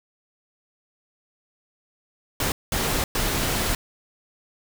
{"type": "noise bursts at uneven times", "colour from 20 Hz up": "pink", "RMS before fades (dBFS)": -24, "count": 3, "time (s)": [[2.4, 2.52], [2.72, 3.04], [3.15, 3.75]], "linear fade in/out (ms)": 2, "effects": []}